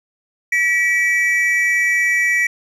triangle tone pair together, 1936.5 / 2300 Hz, B6 / D7, -35 / -37 cents, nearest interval minor third, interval 298 cents, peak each -14 / -16 dBFS, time 0.52-2.47 s, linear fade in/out 5 ms, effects none

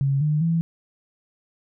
sine tone with pitch steps, 137.8 / 151.14 / 165.78 Hz, C#3 / D#3 / E3, -10 / -50 / +10 cents, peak -18 dBFS, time 0.01-0.61 s, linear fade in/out 0 ms, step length 200 ms, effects none

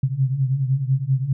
sine tone cluster, 128.9 / 133.4 / 138.9 Hz, C3 / C3 / C#3, -26 / +34 / +4 cents, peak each -22 / -24 / -22 dBFS, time 0.03-1.33 s, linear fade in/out 5 ms, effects none

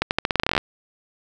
accelerating click train, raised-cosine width 0.3 ms, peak -3 dBFS, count 15, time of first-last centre 0.02-0.579 s, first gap 89 ms, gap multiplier 0.86, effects none

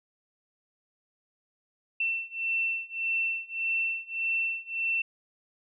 sine beating tone pair, 2689 / 2690.7 Hz, E7 / E7, +34 / +35 cents, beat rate 1.7 Hz, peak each -31 / -30 dBFS, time 2-5.02 s, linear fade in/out 5 ms, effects none

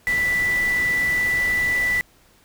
sine tone in noise, 1975.5 Hz, B6, in tune, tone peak -18 dBFS, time 0.07-2.01 s, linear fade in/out 0 ms, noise pink, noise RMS -33 dBFS, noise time 0.07-2.01 s, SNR +12 dB, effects pink hiss -56 dBFS RMS until 2.44 s

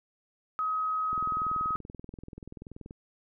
sine tone, 1268 Hz, D#6, 32 cents sharp, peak -27 dBFS, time 0.59-1.76 s, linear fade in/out 0 ms
click train, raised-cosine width 3 ms, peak -30 dBFS, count 38, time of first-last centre 1.13-2.909 s, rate 20.8 Hz
effects none

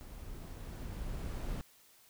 brown noise with level ramp, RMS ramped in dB -48 to -37 dBFS, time 0.01-1.61 s, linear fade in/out 0 ms, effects white hiss -63 dBFS RMS until 2.09 s

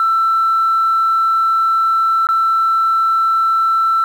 sine tone with dropouts, 1334 Hz, E6, 20 cents sharp, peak -10 dBFS, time 0-4.04 s, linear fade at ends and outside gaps 1 ms, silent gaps 2.27-2.288 s, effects tanh soft clip ceiling -7 dBFS + 7-bit

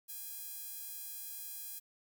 sawtooth tone with high-pass filter, 822 Hz, G#5, 18 cents flat, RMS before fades -45 dBFS, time 0.08-1.8 s, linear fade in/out 20 ms, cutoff 11000 Hz, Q 0.57, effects 11-bit

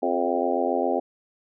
harmonic tone with a mistuned harmonic, 87.4 Hz, F2, 2 cents sharp, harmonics 3 / 4 / 5 / 6 / 7 / 8 / 9, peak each -29 / -29 / -29 / -29 / -29 / -29 / -29 dBFS, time 0.02-1 s, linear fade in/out 10 ms, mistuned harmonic 5, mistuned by -39 cents, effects none

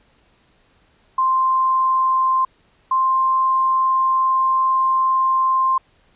sine tone pair in turn, 1046.5 / 1050.4 Hz, C6 / C6, 0 / +6 cents, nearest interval unison, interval 6 cents, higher second, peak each -14 dBFS, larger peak neither, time 1.18-2.45 / 2.91-5.78 s, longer second, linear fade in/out 5 ms, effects pink hiss -58 dBFS RMS until 6.15 s + resampled to 8000 Hz

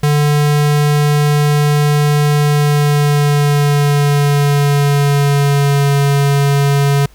square tone with pitch glide, 147.3 to 141.05 Hz, D3 to C#3, +6 to +30 cents, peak -10 dBFS, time 0.03-7.06 s, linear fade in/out 5 ms, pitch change -76 cents, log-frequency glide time 2.4-5.94 s, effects added 50 Hz sine -42 dBFS peak until 7.14 s + pink hiss -49 dBFS RMS until 7.14 s

